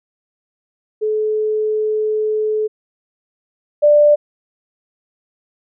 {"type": "tone pair in turn", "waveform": "sine", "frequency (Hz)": [430, 591], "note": ["A4", "D5"], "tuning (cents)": [-40, 11], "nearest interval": "tritone", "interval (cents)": 551, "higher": "second", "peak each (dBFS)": [-15, -7], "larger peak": "second", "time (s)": [[1.01, 2.68], [3.82, 4.16]], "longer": "first", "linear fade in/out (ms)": 20, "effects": []}